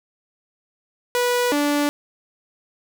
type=tone pair in turn; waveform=sawtooth; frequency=489.3 / 290.9 Hz; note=B4 / D4; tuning=-16 / -16 cents; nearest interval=major sixth; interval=900 cents; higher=first; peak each=-14 dBFS; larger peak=neither; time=1.15-1.52 / 1.52-1.89 s; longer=neither; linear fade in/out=0 ms; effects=none